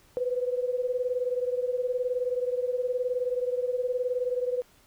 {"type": "beating tone pair", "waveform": "sine", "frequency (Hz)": [493.9, 512.9], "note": ["B4", "C5"], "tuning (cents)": [0, -35], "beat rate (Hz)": 19, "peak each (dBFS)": [-27, -31], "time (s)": [0.17, 4.62], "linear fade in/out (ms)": 0, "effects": ["pink hiss -60 dBFS RMS until 4.86 s"]}